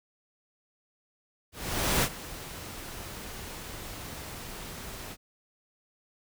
pink noise with ADSR envelope, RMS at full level -24 dBFS, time 1.52-5.17 s, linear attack 510 ms, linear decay 56 ms, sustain -17 dB, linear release 54 ms, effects none

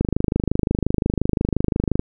click train, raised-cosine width 3 ms, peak -5 dBFS, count 52, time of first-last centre 0.01-1.994 s, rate 25.7 Hz, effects none

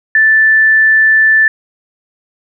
sine tone, 1760 Hz, A6, in tune, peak -5 dBFS, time 0.15-1.48 s, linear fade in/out 2 ms, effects none

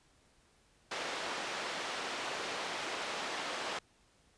pink band-pass noise, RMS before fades -39 dBFS, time 0.91-3.79 s, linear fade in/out 5 ms, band 470 to 4600 Hz, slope 12 dB/octave, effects pink hiss -68 dBFS RMS until 4.37 s + resampled to 22050 Hz

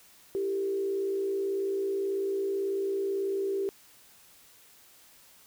sine tone with frequency modulation, 392 Hz, G4, in tune, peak -27 dBFS, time 0.35-3.69 s, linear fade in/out 0 ms, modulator 58.2 Hz, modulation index 0.48, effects white hiss -57 dBFS RMS until 5.46 s

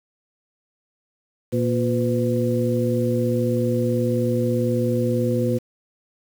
harmonic tone with a mistuned harmonic, 118.4 Hz, A#2, 27 cents sharp, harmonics 1 / 2 / 3 / 4, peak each -23 / -23 / -26 / -24 dBFS, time 1.52-5.59 s, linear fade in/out 20 ms, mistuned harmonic 4, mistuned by +100 cents, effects 7-bit

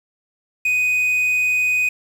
triangle tone with quantisation, 2494 Hz, D#7, 3 cents sharp, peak -14 dBFS, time 0.65-1.89 s, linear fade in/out 5 ms, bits 7, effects none

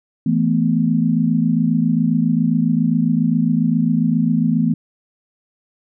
sine chord, E suspended fourth, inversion none, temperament just, 164.81 / 219.8 / 247.2 Hz, E3 / A3 / B3, 0 / -2 / +2 cents, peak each -18 dBFS, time 0.26-4.74 s, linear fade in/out 5 ms, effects none

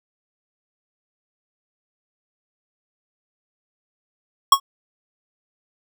square tone with exponential decay, 1100 Hz, C#6, 14 cents flat, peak -5 dBFS, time 4.52-4.6 s, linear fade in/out 5 ms, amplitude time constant 16 ms, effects none

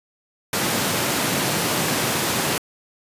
pink high-pass noise, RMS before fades -22 dBFS, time 0.53-2.58 s, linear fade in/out 2 ms, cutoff 120 Hz, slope 24 dB/octave, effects resampled to 32000 Hz

